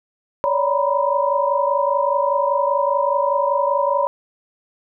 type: tone cluster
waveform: sine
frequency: 560 / 585 / 954 / 1005 Hz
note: C#5 / D5 / A#5 / B5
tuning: +18 / -7 / +40 / +30 cents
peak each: -20 / -23 / -21 / -22 dBFS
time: 0.44-4.07 s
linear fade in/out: 0 ms
effects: none